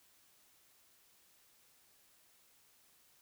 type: silence
effects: white hiss -68 dBFS RMS until 3.21 s